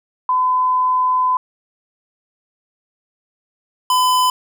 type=tone pair in turn; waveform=sine / square; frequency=1013 / 1008.7 Hz; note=B5 / B5; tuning=+44 / +36 cents; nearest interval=unison; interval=8 cents; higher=first; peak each=-13 dBFS; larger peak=neither; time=0.29-1.37 / 3.9-4.3 s; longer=first; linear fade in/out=2 ms; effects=none